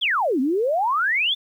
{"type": "exponential two-way sweep", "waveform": "sine", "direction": "down then up", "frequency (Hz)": [3617, 246.9, 3617], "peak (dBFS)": -18, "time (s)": [0.01, 1.35], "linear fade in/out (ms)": 20, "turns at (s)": 0.4, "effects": ["9-bit"]}